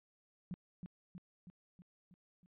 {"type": "tone with echo", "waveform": "sine", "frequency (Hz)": 179, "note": "F3", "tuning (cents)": 43, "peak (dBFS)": -39, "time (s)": [0.51, 0.54], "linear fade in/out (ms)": 0, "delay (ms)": 320, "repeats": 6, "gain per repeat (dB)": -4, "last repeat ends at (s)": 2.46, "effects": ["resampled to 8000 Hz"]}